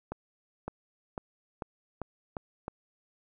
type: accelerating click train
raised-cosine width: 1 ms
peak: -21 dBFS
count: 7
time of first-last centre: 0.12-2.681 s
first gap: 560 ms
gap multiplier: 0.89
effects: none